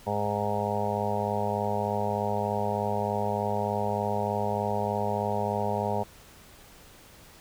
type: harmonic tone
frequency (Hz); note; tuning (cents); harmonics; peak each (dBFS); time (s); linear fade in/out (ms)
103.3; G#2; -9; 1 / 2 / 4 / 5 / 6 / 7 / 8 / 9; -34 / -34 / -34 / -34 / -34 / -34 / -34 / -34; 0.06-6.04; 20
effects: pink hiss -52 dBFS RMS until 7.4 s